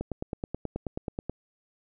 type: click train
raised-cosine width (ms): 2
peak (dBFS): -18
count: 13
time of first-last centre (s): 0.01-1.296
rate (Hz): 9.33
effects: none